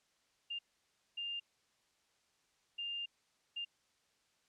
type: tone bursts at uneven times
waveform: sine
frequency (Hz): 2803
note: F7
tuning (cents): +6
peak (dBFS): -38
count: 4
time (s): 0.5-0.59 / 1.17-1.4 / 2.78-3.06 / 3.56-3.65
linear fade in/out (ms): 10
effects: white hiss -75 dBFS RMS until 4.48 s + low-pass 7000 Hz 12 dB/octave